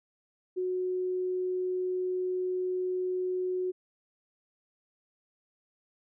sine tone, 367 Hz, F#4, 14 cents flat, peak -28 dBFS, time 0.56-3.72 s, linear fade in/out 20 ms, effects none

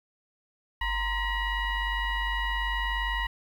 sine tone with frequency modulation, 932.3 Hz, A#5, in tune, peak -26 dBFS, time 0.81-3.27 s, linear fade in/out 5 ms, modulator 982 Hz, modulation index 1.7, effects 9-bit

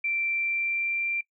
sine tone with pitch glide, 2349 to 2364 Hz, D7 to D7, 0 to +11 cents, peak -25 dBFS, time 0.04-1.21 s, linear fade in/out 5 ms, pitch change +11 cents, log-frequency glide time 0.28-1.07 s, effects noise-tail reverb RT60 0.1 s tail -23 dB re dry

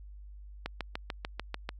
click train, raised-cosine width 0.3 ms, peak -18 dBFS, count 8, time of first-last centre 0.66-1.691 s, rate 6.79 Hz, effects added 50 Hz sine -45 dBFS peak until 1.79 s + AAC 48 kbps

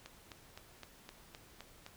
click train, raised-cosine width 0.2 ms, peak -30 dBFS, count 8, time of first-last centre 0.06-1.864 s, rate 3.88 Hz, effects pink hiss -60 dBFS RMS until 1.96 s

